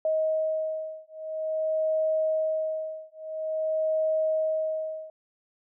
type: beating tone pair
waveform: sine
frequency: 630 / 630.49 Hz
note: D#5 / D#5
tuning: +21 / +23 cents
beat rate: 0.49 Hz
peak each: -28 dBFS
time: 0.05-5.1 s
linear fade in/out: 2 ms
effects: none